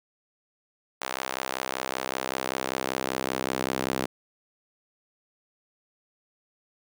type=tone with high-pass filter sweep; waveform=sawtooth; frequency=65.2 Hz; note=C2; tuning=5 cents flat; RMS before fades=-31 dBFS; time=1.01-4.06 s; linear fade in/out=5 ms; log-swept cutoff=790 to 270 Hz; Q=0.83; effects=none